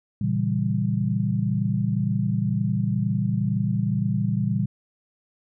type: chord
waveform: sine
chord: A# diminished seventh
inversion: none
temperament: equal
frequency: 116.54 / 138.59 / 164.81 / 196 Hz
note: A#2 / C#3 / E3 / G3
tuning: 0 / 0 / 0 / 0 cents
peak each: -25 / -28 / -28 / -25 dBFS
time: 0.21-4.66 s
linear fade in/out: 5 ms
effects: none